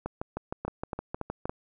two click trains, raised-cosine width 1 ms, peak -18 / -18 dBFS, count 10 / 4, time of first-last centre 0.06-1.455 / 0.65-1.495 s, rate 6.45 / 3.55 Hz, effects none

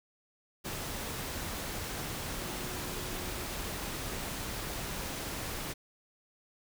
sine tone in noise, 363.6 Hz, F#4, 30 cents flat, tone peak -47 dBFS, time 2.37-3.48 s, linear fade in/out 20 ms, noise pink, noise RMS -38 dBFS, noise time 0.64-5.74 s, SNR -12 dB, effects none

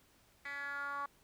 10% pulse tone with band-pass filter sweep, 282.9 Hz, C#4, 35 cents sharp, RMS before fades -41 dBFS, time 0.45-1.06 s, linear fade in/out 5 ms, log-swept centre 2100 to 1100 Hz, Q 4.9, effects pink hiss -68 dBFS RMS until 1.23 s

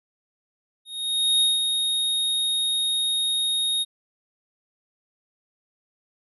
square tone with ADSR envelope, 3729 Hz, A#7, in tune, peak -17 dBFS, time 0.85-3.85 s, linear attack 560 ms, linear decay 180 ms, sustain -5 dB, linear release 31 ms, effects resampled to 32000 Hz

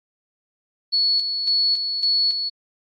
sine tone with tremolo, 4400 Hz, C#8, 14 cents flat, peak -16 dBFS, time 0.92-2.5 s, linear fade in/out 20 ms, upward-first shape square, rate 1.8 Hz, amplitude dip 50%, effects AAC 32 kbps

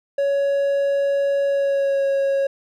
triangle tone with pitch glide, 559 to 549.7 Hz, C#5 to C#5, +14 to -15 cents, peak -15 dBFS, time 0.18-2.47 s, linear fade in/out 5 ms, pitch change -29 cents, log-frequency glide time 1.46-2.06 s, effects none

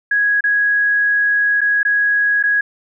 sine tone with dropouts, 1661.2 Hz, G#6, in tune, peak -12 dBFS, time 0.11-2.61 s, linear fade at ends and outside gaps 5 ms, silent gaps 0.408-0.439 / 1.608-1.614 / 1.831-1.85 / 2.428-2.436 s, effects none

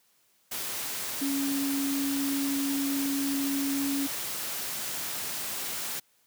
sine tone in noise, 277.2 Hz, C#4, in tune, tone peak -27 dBFS, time 1.21-4.07 s, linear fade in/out 10 ms, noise white, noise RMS -34 dBFS, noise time 0.51-6 s, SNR +4 dB, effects white hiss -67 dBFS RMS until 6.26 s + high-pass 100 Hz 12 dB/octave

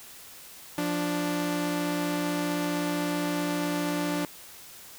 sawtooth tone pair together, 174.61 / 293.7 Hz, F3 / D4, 0 / 0 cents, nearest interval major sixth, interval 900 cents, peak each -28 / -24 dBFS, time 0.78-4.25 s, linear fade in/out 2 ms, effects white hiss -47 dBFS RMS until 4.98 s

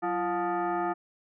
sine tone with frequency modulation, 185 Hz, F#3, in tune, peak -26 dBFS, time 0.02-0.94 s, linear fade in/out 20 ms, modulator 528 Hz, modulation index 2.1, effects none

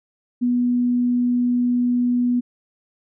sine tone, 244.7 Hz, B3, 16 cents flat, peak -16 dBFS, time 0.41-2.41 s, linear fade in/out 20 ms, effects none

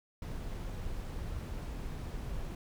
brown noise, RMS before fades -39 dBFS, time 0.22-2.55 s, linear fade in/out 2 ms, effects none

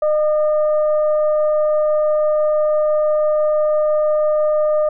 sine tone with frequency modulation, 609 Hz, D#5, 37 cents flat, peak -13 dBFS, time 0.02-4.89 s, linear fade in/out 5 ms, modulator 606 Hz, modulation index 0.39, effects none

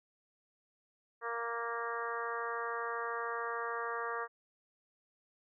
harmonic tone, 233.1 Hz, A#3, in tune, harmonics 2 / 3 / 4 / 5 / 6 / 7 / 8, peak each -41 / -46 / -44 / -39 / -45 / -44 / -46 dBFS, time 1.21-4.28 s, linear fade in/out 50 ms, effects none

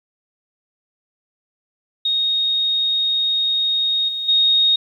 sine tone with level steps, 3729 Hz, A#7, in tune, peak -16 / -22 / -12 dBFS, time 2.05-4.76 s, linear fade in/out 5 ms, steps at 4.08 / 4.28 s, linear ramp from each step 10 ms, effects 9-bit

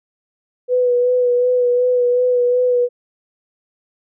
sine tone with vibrato, 493.9 Hz, B4, in tune, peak -12 dBFS, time 0.68-2.89 s, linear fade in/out 50 ms, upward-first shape sine, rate 2.7 Hz, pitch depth 24 cents each way, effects none

